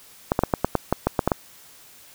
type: clicks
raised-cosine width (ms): 1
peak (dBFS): -4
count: 11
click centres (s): 0.319 / 0.391 / 0.436 / 0.538 / 0.646 / 0.753 / 0.926 / 1.07 / 1.192 / 1.276 / 1.318
effects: white hiss -49 dBFS RMS until 2.14 s